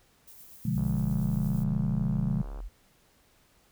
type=noise with tremolo; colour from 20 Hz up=violet; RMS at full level=-49 dBFS; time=0.27-1.64 s; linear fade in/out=10 ms; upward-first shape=triangle; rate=8.6 Hz; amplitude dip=35%
type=chord; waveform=sine; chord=B diminished seventh; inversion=none; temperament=equal; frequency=123.47 / 146.83 / 174.61 / 207.7 Hz; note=B2 / D3 / F3 / Ab3; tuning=0 / 0 / 0 / 0 cents; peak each=-31 dBFS; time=0.65-2.42 s; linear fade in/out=5 ms
type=exponential two-way sweep; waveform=sine; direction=down then up; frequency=65.41 to 35.2 to 43.68 Hz; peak=-35 dBFS; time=0.74-2.69 s; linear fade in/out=20 ms; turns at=1.51 s
type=click train; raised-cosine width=1 ms; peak=-33 dBFS; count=127; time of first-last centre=0.78-2.603 s; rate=69.1 Hz
effects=pink hiss -64 dBFS RMS until 3.71 s